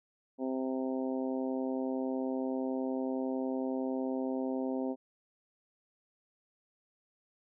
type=harmonic tone; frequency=130.81 Hz; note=C3; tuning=in tune; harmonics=2 / 3 / 4 / 5 / 6 / 7; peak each=-33 / -39 / -39 / -43 / -47 / -49 dBFS; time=0.38-4.96 s; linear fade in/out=50 ms; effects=none